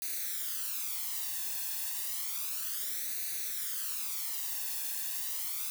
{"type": "noise with flanger", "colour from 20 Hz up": "blue", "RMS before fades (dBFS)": -36, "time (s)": [0.02, 5.7], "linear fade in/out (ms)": 0, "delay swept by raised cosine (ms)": [0.47, 1.15], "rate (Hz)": 0.31, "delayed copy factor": 0.75, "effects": []}